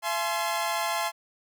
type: tone cluster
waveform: sawtooth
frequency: 678 / 851 / 1050 Hz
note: E5 / G#5 / C6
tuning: +49 / +42 / +6 cents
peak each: -27 dBFS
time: 0.02-1.12 s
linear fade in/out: 50 ms
effects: none

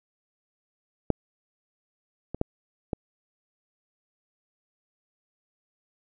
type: clicks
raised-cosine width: 2 ms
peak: -7 / -19 / -10 / -14 dBFS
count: 4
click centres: 1.103 / 2.346 / 2.414 / 2.932 s
effects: none

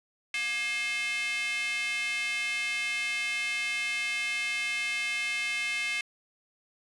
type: tone with high-pass filter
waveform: square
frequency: 236.9 Hz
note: A#3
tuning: 28 cents sharp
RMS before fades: -31 dBFS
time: 0.34-6.01 s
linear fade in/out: 2 ms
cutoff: 2300 Hz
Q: 5.9
effects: resampled to 24000 Hz

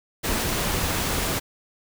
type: noise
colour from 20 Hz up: pink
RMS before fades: -25 dBFS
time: 0.23-1.4 s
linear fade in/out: 20 ms
effects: none

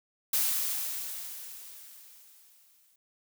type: noise with exponential decay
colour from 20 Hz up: blue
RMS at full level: -26 dBFS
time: 0.33-2.96 s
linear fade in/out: 5 ms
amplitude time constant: 570 ms
effects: none

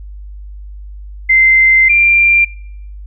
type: tone pair in turn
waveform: sine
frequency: 2078 / 2377 Hz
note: C7 / D7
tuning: -12 / +20 cents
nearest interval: major second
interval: 232 cents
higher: second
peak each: -6 / -6 dBFS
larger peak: neither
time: 1.29-1.89 / 1.89-2.45 s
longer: first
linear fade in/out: 10 ms
effects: noise-tail reverb RT60 0.7 s tail -22 dB re dry + added 50 Hz sine -27 dBFS peak until 3.06 s

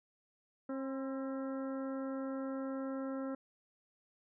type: harmonic tone with a mistuned harmonic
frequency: 268.1 Hz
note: C4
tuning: 42 cents sharp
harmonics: 1 / 2 / 3 / 4 / 5 / 6 / 7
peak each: -38 / -42 / -55 / -54 / -50 / -59 / -63 dBFS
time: 0.69-3.35 s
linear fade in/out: 5 ms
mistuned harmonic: 4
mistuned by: -47 cents
effects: none

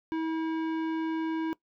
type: tone with tanh clipping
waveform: sine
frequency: 322.1 Hz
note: E4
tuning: 40 cents flat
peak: -30 dBFS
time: 0.12-1.53 s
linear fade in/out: 0 ms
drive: 15 dB
effects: noise-tail reverb RT60 0.1 s tail -20 dB re dry

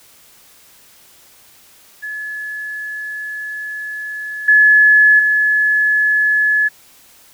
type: tone with level steps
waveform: sine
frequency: 1709 Hz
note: G#6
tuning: 49 cents sharp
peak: -23 / -6 / -11 dBFS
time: 2.02-6.69 s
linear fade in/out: 20 ms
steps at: 4.48 / 5.19 s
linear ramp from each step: 5 ms
effects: white hiss -47 dBFS RMS until 7.33 s

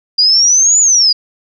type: exponential two-way sweep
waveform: sine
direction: up then down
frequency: 4800 to 7040 to 4800 Hz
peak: -6 dBFS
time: 0.18-1.13 s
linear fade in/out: 10 ms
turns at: 0.79 s
effects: none

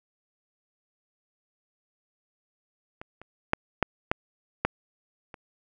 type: clicks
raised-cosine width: 0.5 ms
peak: -24 / -29 / -6 / -6 / -7 / -7 / -26 dBFS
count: 7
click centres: 3.015 / 3.216 / 3.534 / 3.827 / 4.115 / 4.65 / 5.342 s
effects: none

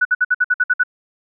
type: tone bursts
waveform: sine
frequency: 1480 Hz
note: F#6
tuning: in tune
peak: -11 dBFS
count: 9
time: 0.01-0.836 s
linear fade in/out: 10 ms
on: 42 ms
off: 56 ms
effects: none

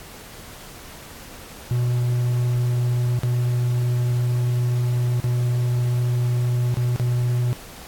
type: tone with dropouts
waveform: triangle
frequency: 122.2 Hz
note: B2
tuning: 18 cents flat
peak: -16 dBFS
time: 1.71-7.53 s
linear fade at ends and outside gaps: 0 ms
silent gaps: 3.191-3.234 / 5.201-5.242 / 6.742-6.77 / 6.961-6.998 s
effects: pink hiss -41 dBFS RMS until 7.87 s + AAC 64 kbps

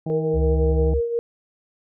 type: harmonic tone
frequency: 160 Hz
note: D#3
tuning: 49 cents sharp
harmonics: 1 / 2 / 3 / 4 / 5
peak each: -25 / -31 / -35 / -37 / -39 dBFS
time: 0.06-0.94 s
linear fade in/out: 5 ms
type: tone with tremolo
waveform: sine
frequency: 468.8 Hz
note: A#4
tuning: 10 cents sharp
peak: -18 dBFS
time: 0.1-1.19 s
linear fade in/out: 0 ms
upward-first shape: triangle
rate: 5.8 Hz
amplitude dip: 60%
type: tone with vibrato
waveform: sine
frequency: 70 Hz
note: C#2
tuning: 18 cents sharp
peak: -18 dBFS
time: 0.33-1.01 s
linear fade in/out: 50 ms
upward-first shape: sine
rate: 17 Hz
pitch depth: 54 cents each way
effects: none

